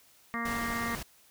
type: harmonic tone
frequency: 233.1 Hz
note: A#3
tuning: in tune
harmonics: 1 / 2 / 3 / 4 / 5 / 6 / 7 / 8 / 9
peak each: -36 / -46 / -44 / -45 / -36 / -46 / -46 / -37 / -41 dBFS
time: 0.34-0.95 s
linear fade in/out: 0 ms
type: noise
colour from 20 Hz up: pink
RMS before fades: -39 dBFS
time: 0.45-1.03 s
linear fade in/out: 5 ms
effects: white hiss -61 dBFS RMS until 1.3 s